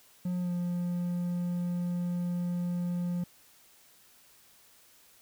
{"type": "tone with pitch glide", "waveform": "triangle", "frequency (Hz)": [179.2, 175.92], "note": ["F3", "F3"], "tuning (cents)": [45, 13], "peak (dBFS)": -27, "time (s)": [0.25, 3.24], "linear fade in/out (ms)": 5, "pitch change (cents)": -32, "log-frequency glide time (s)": [0.4, 0.52], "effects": ["white hiss -60 dBFS RMS until 5.21 s"]}